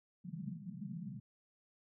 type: band-pass noise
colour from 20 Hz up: white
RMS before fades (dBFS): -45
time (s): 0.24-1.2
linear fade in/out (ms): 10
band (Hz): 130 to 220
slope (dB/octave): 96
effects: none